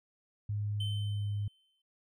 sine tone with pitch glide, 103.83 to 102.76 Hz, G#2 to G#2, 0 to -18 cents, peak -31 dBFS, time 0.49-1.48 s, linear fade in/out 5 ms, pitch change -18 cents, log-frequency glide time 0.86-1.24 s
triangle tone with exponential decay, 3079 Hz, G7, 32 cents flat, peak -35 dBFS, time 0.8-1.82 s, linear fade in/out 5 ms, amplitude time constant 220 ms
effects none

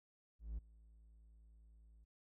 triangle tone with ADSR envelope, 55 Hz, A1, in tune, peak -37 dBFS, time 0.39-2.05 s, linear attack 190 ms, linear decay 11 ms, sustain -22 dB, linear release 15 ms, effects none

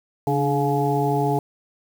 harmonic tone with a mistuned harmonic, 141 Hz, C#3, 30 cents sharp, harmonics 1 / 2 / 3 / 5 / 6, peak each -23 / -26 / -24 / -26 / -25 dBFS, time 0.27-1.39 s, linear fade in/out 2 ms, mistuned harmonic 2, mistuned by +71 cents, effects 7-bit

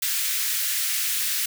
white high-pass noise, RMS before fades -25 dBFS, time 0.02-1.46 s, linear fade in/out 5 ms, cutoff 1600 Hz, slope 24 dB/octave, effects none

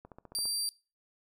click train, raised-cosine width 1 ms, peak -34 dBFS, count 7, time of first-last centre 0.05-0.455 s, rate 14.8 Hz
25% pulse tone, 4699 Hz, D8, in tune, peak -26 dBFS, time 0.35-0.69 s, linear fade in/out 0 ms
effects noise-tail reverb RT60 0.3 s tail -21 dB re dry

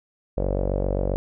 sawtooth tone with low-pass filter, 47.53 Hz, F#1, 47 cents sharp, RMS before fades -24 dBFS, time 0.37-1.16 s, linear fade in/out 0 ms, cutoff 550 Hz, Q 5.3, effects none

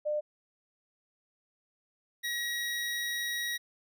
sine / 25% pulse tone pair in turn, 600 / 1904.9 Hz, D5 / A#6, +37 / +37 cents, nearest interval octave + minor sixth, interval 2000 cents, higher second, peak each -28 dBFS, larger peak neither, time 0.05-0.21 / 2.23-3.58 s, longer second, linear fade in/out 20 ms, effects none

